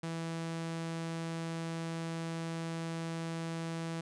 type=tone; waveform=sawtooth; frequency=164.81 Hz; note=E3; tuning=in tune; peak=-32 dBFS; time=0.03-4.01 s; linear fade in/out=5 ms; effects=resampled to 22050 Hz